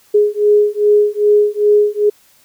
sine beating tone pair, 415.3 / 417.8 Hz, G#4 / G#4, 0 / +10 cents, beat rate 2.5 Hz, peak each -12 dBFS, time 0.14-2.1 s, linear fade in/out 10 ms, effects white hiss -51 dBFS RMS until 2.44 s

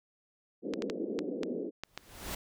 white band-pass noise, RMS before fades -36 dBFS, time 0.62-1.71 s, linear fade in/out 50 ms, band 200 to 490 Hz, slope 48 dB/octave
clicks, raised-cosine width 0.2 ms, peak -20 dBFS, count 7, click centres 0.737 / 0.822 / 0.899 / 1.19 / 1.433 / 1.836 / 1.976 s
pink noise with exponential growth, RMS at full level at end -35 dBFS, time 1.84-2.35 s, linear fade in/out 5 ms, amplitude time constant 110 ms
effects none

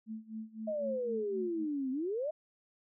sine tone with tremolo, 220 Hz, A3, in tune, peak -37 dBFS, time 0.06-1.67 s, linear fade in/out 50 ms, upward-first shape sine, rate 3.9 Hz, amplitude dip 90%
sine exponential two-way sweep, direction down then up, 640 to 254.3 to 640 Hz, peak -32 dBFS, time 0.67-2.31 s, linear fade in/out 10 ms, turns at 1.91 s
effects none

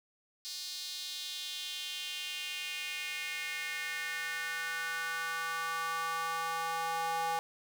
square tone with high-pass filter sweep, 164.81 Hz, E3, in tune, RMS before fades -37 dBFS, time 0.45-7.39 s, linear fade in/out 0 ms, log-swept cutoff 4500 to 810 Hz, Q 3.3, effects none

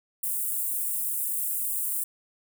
white high-pass noise, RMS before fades -29 dBFS, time 0.23-2.04 s, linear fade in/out 5 ms, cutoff 8300 Hz, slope 48 dB/octave, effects none

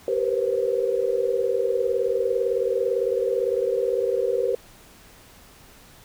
sine tone cluster, 388.2 / 468.2 / 487.9 / 526 Hz, G4 / A#4 / B4 / C5, -17 / +8 / -21 / +9 cents, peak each -26 dBFS, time 0.08-4.55 s, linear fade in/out 2 ms, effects pink hiss -50 dBFS RMS until 6.04 s

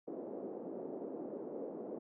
white band-pass noise, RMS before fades -44 dBFS, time 0.07-1.99 s, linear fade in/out 10 ms, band 240 to 510 Hz, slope 24 dB/octave, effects none

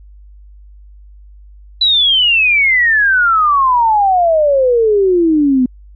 sine exponential sweep, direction down, 4000 to 246.9 Hz, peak -8 dBFS, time 1.81-5.66 s, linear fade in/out 5 ms, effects added 50 Hz sine -36 dBFS peak until 5.95 s

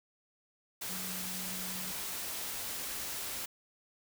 sine tone in noise, 185 Hz, F#3, in tune, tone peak -45 dBFS, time 0.89-1.92 s, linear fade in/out 10 ms, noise white, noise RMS -39 dBFS, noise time 0.81-3.46 s, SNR -9 dB, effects none

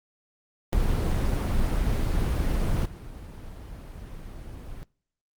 brown noise with level steps, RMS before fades -24 / -39 dBFS, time 0.73-4.83 s, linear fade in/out 0 ms, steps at 2.85 s, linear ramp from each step 10 ms, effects noise-tail reverb RT60 0.6 s tail -26 dB re dry + Opus 24 kbps

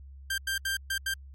sawtooth tone bursts at uneven times, 1581 Hz, G6, 14 cents sharp, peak -24 dBFS, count 5, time 0.3-0.38 / 0.47-0.58 / 0.65-0.77 / 0.9-0.98 / 1.06-1.14 s, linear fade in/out 5 ms, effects added 68 Hz sine -44 dBFS peak until 1.34 s + MP3 64 kbps

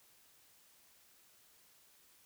silence, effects white hiss -66 dBFS RMS until 2.25 s

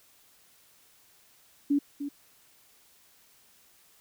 sine tone with echo, 285.3 Hz, C#4, 50 cents sharp, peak -21 dBFS, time 1.7-1.79 s, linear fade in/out 10 ms, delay 300 ms, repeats 1, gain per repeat -10 dB, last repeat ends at 2.09 s, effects white hiss -61 dBFS RMS until 4 s

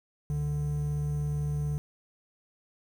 triangle tone pair together, 69.7 / 147.34 Hz, C#2 / D3, +10 / +6 cents, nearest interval octave + minor second, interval 1296 cents, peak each -34 / -26 dBFS, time 0.3-1.78 s, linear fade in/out 0 ms, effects 9-bit

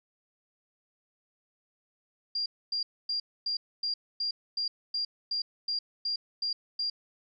sine tone bursts, 4781 Hz, D8, 30 cents sharp, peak -28 dBFS, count 13, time 2.35-6.9 s, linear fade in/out 5 ms, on 110 ms, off 260 ms, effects none

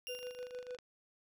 35% pulse tone with exponential decay, 2794 Hz, F7, in tune, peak -39 dBFS, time 0.07-0.76 s, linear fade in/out 0 ms, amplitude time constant 150 ms
triangle tone with tremolo, 497.2 Hz, B4, 12 cents sharp, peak -38 dBFS, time 0.08-0.77 s, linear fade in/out 20 ms, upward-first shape sine, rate 6.6 Hz, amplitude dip 70%
click train, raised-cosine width 0.2 ms, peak -36 dBFS, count 17, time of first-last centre 0.15-0.787 s, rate 25.1 Hz
effects none

